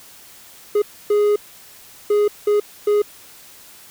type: tone bursts at uneven times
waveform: triangle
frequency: 415.3 Hz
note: G#4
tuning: in tune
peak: -11 dBFS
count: 5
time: 0.75-0.82 / 1.1-1.36 / 2.1-2.28 / 2.47-2.6 / 2.87-3.02 s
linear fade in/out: 5 ms
effects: white hiss -44 dBFS RMS until 3.9 s